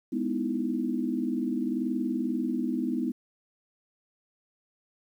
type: chord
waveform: sine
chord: E major seventh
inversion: first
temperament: just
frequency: 206 / 247.2 / 309 / 329.6 Hz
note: G#3 / B3 / D#4 / E4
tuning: -14 / +2 / -12 / 0 cents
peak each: -34 / -29 / -33 / -34 dBFS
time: 0.12-3.12 s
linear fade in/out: 10 ms
effects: 10-bit